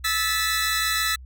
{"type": "tone cluster", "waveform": "sawtooth", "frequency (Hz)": [1305, 1743, 1968, 4002], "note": ["E6", "A6", "B6", "B7"], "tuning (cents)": [-18, -17, -7, 22], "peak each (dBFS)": -24, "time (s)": [0.04, 1.16], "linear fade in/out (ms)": 10, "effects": ["added 64 Hz sine -39 dBFS peak until 1.25 s"]}